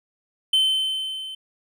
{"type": "tone with level ramp", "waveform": "triangle", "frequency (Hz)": 3075, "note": "G7", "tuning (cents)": -34, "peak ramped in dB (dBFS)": [-13, -31], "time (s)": [0.53, 1.35], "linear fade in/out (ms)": 5, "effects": []}